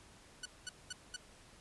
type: tone bursts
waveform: 10% pulse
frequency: 1480 Hz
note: F#6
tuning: in tune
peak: -32 dBFS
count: 4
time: 0.43-1.164 s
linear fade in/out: 5 ms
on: 26 ms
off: 210 ms
effects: pink hiss -60 dBFS RMS until 1.6 s + resampled to 24000 Hz